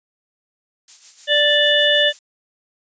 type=noise with tremolo; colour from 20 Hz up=violet; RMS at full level=-32 dBFS; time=0.88-2.19 s; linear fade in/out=2 ms; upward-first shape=sine; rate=6.6 Hz; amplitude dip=60%
type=harmonic tone; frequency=587.3 Hz; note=D5; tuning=in tune; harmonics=1 / 3 / 5 / 6; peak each=-18 / -18 / -18 / -18 dBFS; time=1.27-2.13 s; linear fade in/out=50 ms
effects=resampled to 16000 Hz